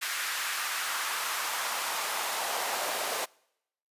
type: noise with high-pass filter sweep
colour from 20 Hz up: pink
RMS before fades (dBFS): -32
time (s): 0.01-3.26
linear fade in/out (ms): 20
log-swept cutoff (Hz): 1600 to 610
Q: 1.6
effects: noise-tail reverb RT60 0.8 s tail -26 dB re dry + resampled to 32000 Hz